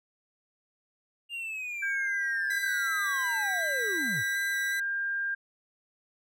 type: linear sweep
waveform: triangle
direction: down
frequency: 2824 to 84.2 Hz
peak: -32 dBFS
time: 1.29-4.24 s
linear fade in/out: 50 ms
type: tone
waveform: sine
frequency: 1600 Hz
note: G6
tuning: 35 cents sharp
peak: -28 dBFS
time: 1.82-5.35 s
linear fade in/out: 10 ms
type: tone with vibrato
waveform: sawtooth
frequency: 1975.5 Hz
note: B6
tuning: in tune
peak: -30 dBFS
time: 2.5-4.8 s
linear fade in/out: 5 ms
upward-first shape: square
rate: 2.7 Hz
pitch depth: 12 cents each way
effects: none